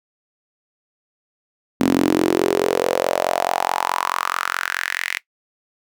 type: tone with high-pass filter sweep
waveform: sawtooth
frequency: 44.65 Hz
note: F1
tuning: 39 cents sharp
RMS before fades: -20 dBFS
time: 1.8-5.18 s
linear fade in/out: 0 ms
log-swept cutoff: 250 to 2100 Hz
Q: 4.5
effects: noise-tail reverb RT60 0.1 s tail -19 dB re dry